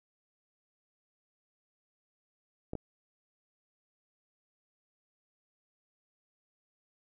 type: clicks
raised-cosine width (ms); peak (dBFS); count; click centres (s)
2; -23; 2; 2.734 / 2.753
effects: none